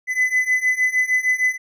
triangle beating tone pair, 2008 / 2014.5 Hz, B6 / B6, +28 / +34 cents, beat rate 6.5 Hz, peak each -19 / -17 dBFS, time 0.07-1.58 s, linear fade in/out 50 ms, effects none

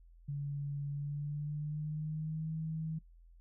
sine tone with pitch glide, 142.6 to 159.14 Hz, C#3 to D#3, +49 to +39 cents, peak -35 dBFS, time 0.28-2.99 s, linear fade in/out 10 ms, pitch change +190 cents, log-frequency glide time 0.9-2.51 s, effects noise-tail reverb RT60 0.1 s tail -21 dB re dry + added 42 Hz sine -56 dBFS peak until 3.4 s

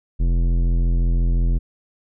sine tone with tanh clipping, 42.85 Hz, F1, 32 cents flat, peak -17 dBFS, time 0.19-1.59 s, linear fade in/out 20 ms, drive 14 dB, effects none

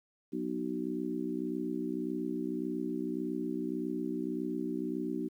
harmonic tone with a mistuned harmonic, 61.74 Hz, B1, in tune, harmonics 3 / 4 / 5 / 6, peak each -41 / -37 / -36 / -39 dBFS, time 0.32-5.29 s, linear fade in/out 20 ms, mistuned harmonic 6, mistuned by +26 cents, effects 11-bit

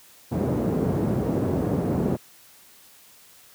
pink band-pass noise, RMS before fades -24 dBFS, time 0.31-2.17 s, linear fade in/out 20 ms, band 120 to 420 Hz, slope 12 dB/octave, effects white hiss -52 dBFS RMS until 3.54 s + high-pass 60 Hz 12 dB/octave

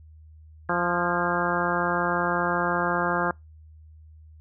harmonic tone with a mistuned harmonic, 174.61 Hz, F3, in tune, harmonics 1 / 2 / 3 / 4 / 5 / 6 / 7 / 8 / 9, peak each -31 / -31 / -31 / -31 / -31 / -31 / -31 / -31 / -31 dBFS, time 0.69-3.31 s, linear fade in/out 2 ms, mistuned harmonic 9, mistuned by +43 cents, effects noise-tail reverb RT60 0.2 s tail -26 dB re dry + added 78 Hz sine -46 dBFS peak until 4.4 s

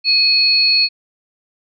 sine tone pair together, 2513 / 4357 Hz, D#7 / C#8, +17 / -31 cents, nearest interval minor seventh, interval 952 cents, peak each -18 / -11 dBFS, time 0.04-0.89 s, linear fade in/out 50 ms, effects none

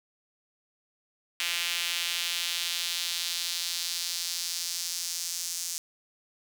sawtooth tone with high-pass filter sweep, 172.3 Hz, F3, 23 cents flat, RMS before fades -32 dBFS, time 1.4-5.78 s, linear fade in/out 0 ms, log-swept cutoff 2700 to 6200 Hz, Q 1.8, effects none

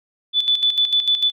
sine tone with tremolo, 3481 Hz, A7, 19 cents flat, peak -13 dBFS, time 0.33-1.32 s, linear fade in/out 50 ms, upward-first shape square, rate 6.7 Hz, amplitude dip 65%, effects none

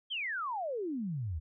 sine exponential sweep, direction down, 3301 to 71.6 Hz, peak -33 dBFS, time 0.1-1.4 s, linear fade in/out 20 ms, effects none

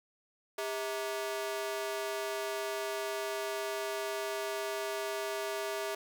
sawtooth ring-modulated tone, 524 Hz, C5, 2 cents sharp, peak -27 dBFS, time 0.58-5.95 s, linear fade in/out 5 ms, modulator 121 Hz, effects none

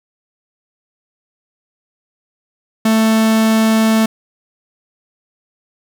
45% pulse tone, 221.2 Hz, A3, 9 cents sharp, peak -10 dBFS, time 2.85-4.06 s, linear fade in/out 5 ms, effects none

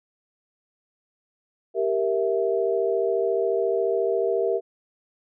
sine chord, E diminished, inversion first, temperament equal, 392 / 466.2 / 659.3 Hz, G4 / Bb4 / E5, 0 / 0 / 0 cents, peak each -24 / -24 / -27 dBFS, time 1.74-4.61 s, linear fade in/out 50 ms, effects none

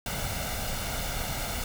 pink noise with comb filter, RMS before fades -32 dBFS, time 0.06-1.64 s, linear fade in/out 2 ms, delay 1.4 ms, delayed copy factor +0.6, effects none

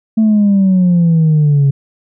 sine exponential sweep, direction down, 223 to 137.1 Hz, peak -5 dBFS, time 0.17-1.71 s, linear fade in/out 10 ms, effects tanh soft clip ceiling -5 dBFS

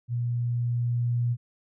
sine tone with level ramp, 120.1 Hz, B2, 48 cents flat, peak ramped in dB -25 to -22 dBFS, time 0.08-1.37 s, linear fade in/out 50 ms, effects none

